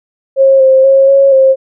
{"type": "tone with pitch steps", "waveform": "sine", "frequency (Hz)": [539, 528, 541, 549, 532], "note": ["C#5", "C5", "C#5", "C#5", "C5"], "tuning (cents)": [-49, 16, -42, -17, 29], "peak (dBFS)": -3, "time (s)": [0.36, 1.56], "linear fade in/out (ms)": 50, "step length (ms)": 240, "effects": []}